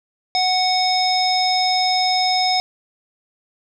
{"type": "tone with low-pass filter", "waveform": "square", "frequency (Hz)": 740, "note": "F#5", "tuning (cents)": 0, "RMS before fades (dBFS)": -18, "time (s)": [0.35, 2.6], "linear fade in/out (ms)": 0, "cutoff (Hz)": 4900, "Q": 9.9, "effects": []}